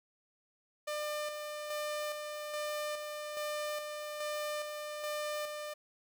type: tone with tremolo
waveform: sawtooth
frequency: 599 Hz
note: D5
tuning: 34 cents sharp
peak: -31 dBFS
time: 0.87-5.74 s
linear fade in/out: 10 ms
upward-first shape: square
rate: 1.2 Hz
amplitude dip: 40%
effects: none